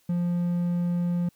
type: tone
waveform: triangle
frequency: 174.61 Hz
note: F3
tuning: in tune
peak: -21 dBFS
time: 0.09-1.29 s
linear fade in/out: 5 ms
effects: white hiss -65 dBFS RMS until 1.35 s